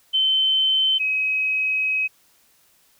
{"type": "tone pair in turn", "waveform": "sine", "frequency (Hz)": [3078, 2542], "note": ["G7", "D#7"], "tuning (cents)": [-32, 36], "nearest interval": "minor third", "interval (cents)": 332, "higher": "first", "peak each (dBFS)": [-16, -19], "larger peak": "first", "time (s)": [[0.13, 0.99], [0.99, 2.08]], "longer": "second", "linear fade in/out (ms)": 20, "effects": ["white hiss -59 dBFS RMS until 2.99 s"]}